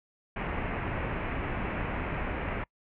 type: low-pass noise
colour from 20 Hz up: pink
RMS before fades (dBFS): -33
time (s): 0.36-2.64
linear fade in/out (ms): 5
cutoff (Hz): 2600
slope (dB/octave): 48
effects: noise-tail reverb RT60 0.1 s tail -26 dB re dry